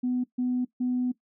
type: tone bursts at uneven times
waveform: sine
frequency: 249.6 Hz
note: B3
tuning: 19 cents sharp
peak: -23 dBFS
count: 3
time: 0.03-0.24 / 0.38-0.65 / 0.8-1.12 s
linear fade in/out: 10 ms
effects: noise-tail reverb RT60 0.1 s tail -17 dB re dry + tanh soft clip ceiling -19 dBFS